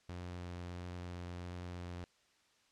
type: tone with vibrato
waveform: sawtooth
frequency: 88.5 Hz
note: F2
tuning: 23 cents sharp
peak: -39 dBFS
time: 0.09-2.04 s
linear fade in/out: 0 ms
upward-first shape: sine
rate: 1.5 Hz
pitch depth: 8 cents each way
effects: white hiss -71 dBFS RMS until 2.71 s + low-pass 6000 Hz 12 dB/octave